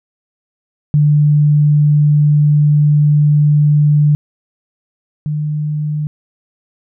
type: tone pair in turn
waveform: sine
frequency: 148.3 / 150.63 Hz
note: D3 / D3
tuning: +17 / +44 cents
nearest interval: unison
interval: 27 cents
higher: second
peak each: -7 / -15 dBFS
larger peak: first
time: 0.94-4.15 / 5.26-6.07 s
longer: first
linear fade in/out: 0 ms
effects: none